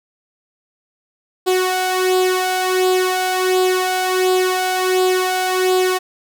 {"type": "tone with flanger", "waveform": "sawtooth", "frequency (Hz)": 370, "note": "F#4", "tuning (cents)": 0, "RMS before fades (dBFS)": -17, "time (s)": [1.46, 5.99], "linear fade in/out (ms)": 20, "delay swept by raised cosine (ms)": [0.24, 1.44], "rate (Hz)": 1.4, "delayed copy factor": 0.6, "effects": []}